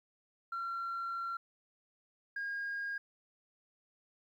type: tone pair in turn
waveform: sine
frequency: 1367 / 1625.6 Hz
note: F6 / G#6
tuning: -37 / -38 cents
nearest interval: minor third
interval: 299 cents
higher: second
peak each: -34 / -34 dBFS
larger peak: neither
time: 0.52-1.37 / 2.36-2.98 s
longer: first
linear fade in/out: 5 ms
effects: tanh soft clip ceiling -33 dBFS + 12-bit